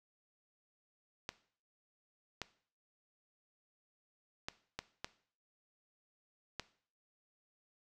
clicks, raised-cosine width 0.2 ms, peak -21 dBFS, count 6, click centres 1.291 / 2.417 / 4.485 / 4.79 / 5.045 / 6.597 s, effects noise-tail reverb RT60 0.5 s tail -17 dB re dry

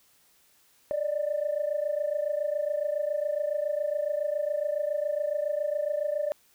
sine tone pair together, 579.8 / 607 Hz, D5 / D#5, -22 / -43 cents, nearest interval minor second, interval 79 cents, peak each -28 dBFS, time 0.91-6.32 s, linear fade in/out 0 ms, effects tanh soft clip ceiling -20 dBFS + white hiss -63 dBFS RMS until 6.54 s

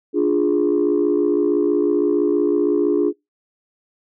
sine chord, D diminished, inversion none, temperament equal, 293.7 / 349.2 / 415.3 Hz, D4 / F4 / Ab4, 0 / 0 / 0 cents, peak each -18 dBFS, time 0.13-3.13 s, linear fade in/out 50 ms, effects noise-tail reverb RT60 0.2 s tail -26 dB re dry + tanh soft clip ceiling -9 dBFS

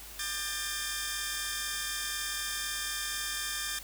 10% pulse tone cluster, 1202 / 1590 / 1781 Hz, D6 / G6 / A6, +40 / +24 / +21 cents, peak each -32 / -29 / -27 dBFS, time 0.19-3.79 s, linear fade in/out 5 ms, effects added 50 Hz sine -51 dBFS peak until 3.83 s + white hiss -47 dBFS RMS until 3.83 s

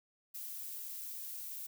violet noise, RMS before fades -44 dBFS, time 0.34-1.67 s, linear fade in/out 10 ms, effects none

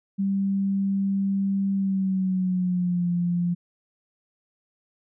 sine tone with pitch glide, 196 to 174.62 Hz, G3 to F3, 0 to 0 cents, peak -21 dBFS, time 0.18-3.55 s, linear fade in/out 20 ms, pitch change -200 cents, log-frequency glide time 1.74-3.09 s, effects none

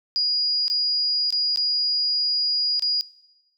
sine tone with dropouts, 4881 Hz, D#8, 34 cents flat, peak -19 dBFS, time 0.16-3.01 s, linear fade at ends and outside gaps 0 ms, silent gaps 0.681-0.7 / 1.305-1.325 / 1.56-1.573 / 2.795-2.823 s, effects noise-tail reverb RT60 0.9 s tail -20 dB re dry

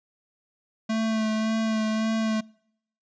square tone with vibrato, 220 Hz, A3, in tune, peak -24 dBFS, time 0.89-2.41 s, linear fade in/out 10 ms, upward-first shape sine, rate 1.8 Hz, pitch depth 20 cents each way, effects noise-tail reverb RT60 0.7 s tail -26 dB re dry + resampled to 16000 Hz

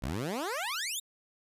15% pulse exponential sweep, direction up, 55.2 to 3832 Hz, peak -26 dBFS, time 0.02-1 s, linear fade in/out 10 ms, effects resampled to 32000 Hz

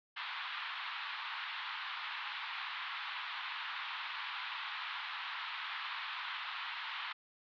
pink band-pass noise, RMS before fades -42 dBFS, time 0.16-7.13 s, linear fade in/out 10 ms, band 920 to 3900 Hz, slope 48 dB/octave, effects none

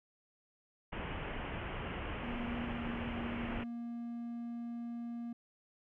pink low-pass noise, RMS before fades -41 dBFS, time 0.92-3.64 s, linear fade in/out 10 ms, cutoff 3100 Hz, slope 96 dB/octave
triangle tone with pitch glide, 238.2 to 235.6 Hz, A#3 to A#3, +38 to +19 cents, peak -37 dBFS, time 2.23-5.33 s, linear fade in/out 5 ms, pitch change -19 cents, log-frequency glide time 2.66-2.84 s
effects none

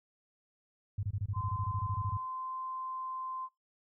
sine tone bursts, 100.4 Hz, G2, 42 cents sharp, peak -31 dBFS, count 16, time 0.98-2.171 s, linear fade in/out 5 ms, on 51 ms, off 25 ms
sine tone with pitch glide, 1032 to 1038.6 Hz, C6 to C6, -24 to -13 cents, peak -37 dBFS, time 1.33-3.49 s, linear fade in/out 50 ms, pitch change +11 cents, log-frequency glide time 2.17-2.58 s
effects noise-tail reverb RT60 0.2 s tail -18 dB re dry

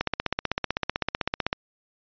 click train, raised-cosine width 0.3 ms, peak -8 dBFS, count 25, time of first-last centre 0.01-1.529 s, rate 15.8 Hz, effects resampled to 11025 Hz

